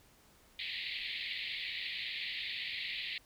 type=band-pass noise; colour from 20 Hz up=pink; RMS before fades=-40 dBFS; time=0.59-3.18 s; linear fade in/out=2 ms; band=1900 to 4400 Hz; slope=96 dB/octave; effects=pink hiss -64 dBFS RMS until 3.25 s